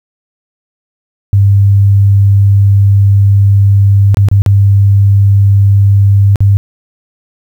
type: tone with dropouts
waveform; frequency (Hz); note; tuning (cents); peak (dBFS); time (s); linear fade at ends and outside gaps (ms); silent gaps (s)
sine; 99.7; G2; +30; -3; 1.33-6.57; 0; 4.145-4.171 / 4.286-4.314 / 4.42-4.462 / 6.358-6.405
effects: 7-bit